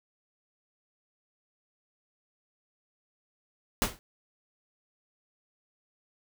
pink noise with exponential decay, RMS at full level -22 dBFS, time 3.82-3.99 s, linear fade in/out 0 ms, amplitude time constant 36 ms, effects none

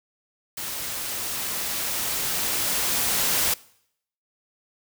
white noise with level ramp, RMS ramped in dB -32 to -22 dBFS, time 0.57-3.54 s, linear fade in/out 5 ms, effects noise-tail reverb RT60 0.7 s tail -22 dB re dry

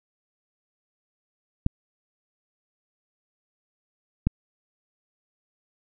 clicks, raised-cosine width 5 ms, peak -8 dBFS, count 2, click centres 1.664 / 4.27 s, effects none

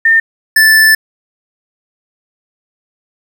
sine / square tone pair in turn, 1811 / 1757.4 Hz, A6 / A6, +49 / -3 cents, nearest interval minor second, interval 52 cents, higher first, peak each -5 dBFS, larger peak neither, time 0.05-0.2 / 0.56-0.95 s, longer second, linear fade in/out 5 ms, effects 7-bit

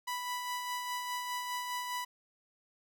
sawtooth tone with tremolo, 987.8 Hz, B5, in tune, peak -30 dBFS, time 0.07-2.05 s, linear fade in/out 10 ms, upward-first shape sine, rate 4.9 Hz, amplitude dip 35%, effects none

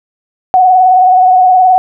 sine tone with vibrato, 740 Hz, F#5, in tune, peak -3 dBFS, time 0.54-1.78 s, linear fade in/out 0 ms, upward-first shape sine, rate 19 Hz, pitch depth 38 cents each way, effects none

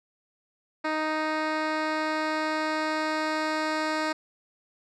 10% pulse tone with low-pass filter sweep, 311.1 Hz, D#4, in tune, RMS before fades -28 dBFS, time 0.84-4.13 s, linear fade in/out 10 ms, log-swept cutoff 3300 to 5500 Hz, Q 0.8, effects none

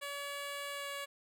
10% pulse tone with pitch glide, 568 to 564.1 Hz, C#5 to C#5, +42 to +30 cents, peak -31 dBFS, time 0.01-1.06 s, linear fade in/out 20 ms, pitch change -12 cents, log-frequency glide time 0.72-0.88 s, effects none

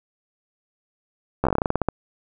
slowing click train, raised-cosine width 1 ms, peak -6 dBFS, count 14, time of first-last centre 1.44-1.887 s, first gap 13 ms, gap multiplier 1.15, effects none

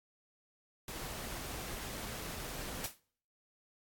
pink noise, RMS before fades -43 dBFS, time 0.88-2.86 s, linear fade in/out 2 ms
white noise with exponential decay, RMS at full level -35 dBFS, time 2.84-3 s, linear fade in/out 2 ms, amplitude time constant 33 ms
effects noise-tail reverb RT60 0.6 s tail -25 dB re dry + AAC 64 kbps

